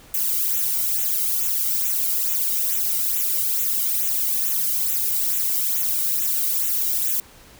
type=noise with flanger; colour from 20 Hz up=violet; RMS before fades=-22 dBFS; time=0.14-7.2 s; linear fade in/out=2 ms; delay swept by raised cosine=0.2 to 1.18 ms; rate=2.3 Hz; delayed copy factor=-0.8; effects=pink hiss -48 dBFS RMS until 7.59 s